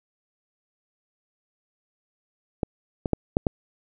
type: clicks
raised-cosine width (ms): 2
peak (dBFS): -10 / -12 / -7 / -6 / -8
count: 5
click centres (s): 2.632 / 3.058 / 3.133 / 3.369 / 3.468
effects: none